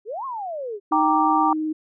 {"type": "exponential two-way sweep", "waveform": "sine", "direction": "up then down", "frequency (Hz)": [387.2, 1108.7, 387.2], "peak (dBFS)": -27, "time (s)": [0.05, 0.8], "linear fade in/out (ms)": 50, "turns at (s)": 0.25}
{"type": "tone with vibrato", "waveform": "sine", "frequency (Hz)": 311.1, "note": "D#4", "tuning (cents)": 0, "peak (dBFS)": -22, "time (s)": [0.91, 1.73], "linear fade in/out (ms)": 10, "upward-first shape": "sine", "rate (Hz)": 19, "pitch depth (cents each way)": 15}
{"type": "chord", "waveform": "sine", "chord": "G minor", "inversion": "none", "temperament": "equal", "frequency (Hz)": [784, 932.3, 1174.7], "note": ["G5", "Bb5", "D6"], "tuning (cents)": [0, 0, 0], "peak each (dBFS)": -21, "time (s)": [0.92, 1.53], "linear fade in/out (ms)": 2}
{"effects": []}